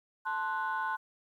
sine chord, F# diminished, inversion first, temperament equal, 880 / 1046.5 / 1480 Hz, A5 / C6 / F#6, 0 / 0 / 0 cents, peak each -34 dBFS, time 0.25-0.97 s, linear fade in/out 20 ms, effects tanh soft clip ceiling -24 dBFS + 11-bit

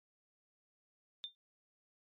sine tone with exponential decay, 3594 Hz, A7, 36 cents sharp, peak -36 dBFS, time 1.24-1.35 s, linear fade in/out 0 ms, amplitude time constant 22 ms, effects MP3 32 kbps

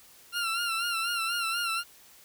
20% pulse tone with vibrato, 1373 Hz, F6, 30 cents flat, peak -23 dBFS, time 0.32-1.84 s, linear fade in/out 50 ms, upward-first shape sine, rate 4.1 Hz, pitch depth 60 cents each way, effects white hiss -55 dBFS RMS until 2.24 s

